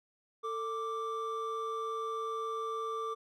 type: tone pair together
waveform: triangle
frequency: 447.2 / 1174.7 Hz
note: A4 / D6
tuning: +28 / 0 cents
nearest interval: octave + perfect fourth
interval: 1672 cents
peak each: -36 / -34 dBFS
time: 0.43-3.15 s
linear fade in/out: 20 ms
effects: none